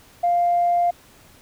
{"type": "tone", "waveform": "sine", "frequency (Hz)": 698.5, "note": "F5", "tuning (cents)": 0, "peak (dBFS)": -15, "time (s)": [0.23, 0.91], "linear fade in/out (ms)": 10, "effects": ["tanh soft clip ceiling -11 dBFS", "pink hiss -51 dBFS RMS until 1.41 s"]}